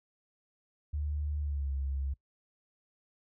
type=tone with pitch glide; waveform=sine; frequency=74 to 68.25 Hz; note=D2 to C#2; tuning=+14 to -26 cents; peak=-31 dBFS; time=0.93-2.14 s; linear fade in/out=10 ms; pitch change=-140 cents; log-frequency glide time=1.4-1.72 s; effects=noise-tail reverb RT60 0.1 s tail -21 dB re dry